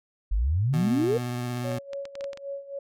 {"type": "exponential sweep", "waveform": "sine", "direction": "up", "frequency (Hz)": [44.36, 493.9], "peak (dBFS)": -21, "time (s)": [0.31, 1.18], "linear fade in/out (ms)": 10}
{"type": "tone with vibrato", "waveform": "25% pulse", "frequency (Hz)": 122.6, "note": "B2", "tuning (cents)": -12, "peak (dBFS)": -25, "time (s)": [0.73, 1.79], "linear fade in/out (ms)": 10, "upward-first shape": "sine", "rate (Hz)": 17, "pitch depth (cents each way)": 20}
{"type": "clicks", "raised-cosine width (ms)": 0.2, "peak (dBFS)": -24, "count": 9, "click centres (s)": [1.572, 1.717, 1.933, 2.054, 2.154, 2.209, 2.242, 2.332, 2.374]}
{"type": "tone with tremolo", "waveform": "sine", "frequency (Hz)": 557, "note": "C#5", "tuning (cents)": 8, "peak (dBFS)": -30, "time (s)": [1.64, 2.79], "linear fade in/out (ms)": 5, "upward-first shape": "sine", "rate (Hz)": 3.7, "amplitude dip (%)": 80}
{"effects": []}